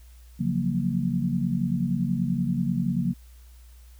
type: chord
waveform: sine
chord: Gb major seventh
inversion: second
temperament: equal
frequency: 138.59 / 174.61 / 185 / 233.1 Hz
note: Db3 / F3 / Gb3 / Bb3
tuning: 0 / 0 / 0 / 0 cents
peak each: -29 / -28 / -28 / -28 dBFS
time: 0.39-3.14 s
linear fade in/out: 20 ms
effects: added 60 Hz sine -46 dBFS peak until 3.99 s + white hiss -60 dBFS RMS until 3.99 s